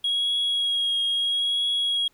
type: tone with vibrato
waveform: triangle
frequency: 3300 Hz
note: G#7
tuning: 12 cents flat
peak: -19 dBFS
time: 0.04-2.08 s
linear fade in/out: 5 ms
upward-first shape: triangle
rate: 0.76 Hz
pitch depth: 21 cents each way
effects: tanh soft clip ceiling -17 dBFS + pink hiss -64 dBFS RMS until 2.13 s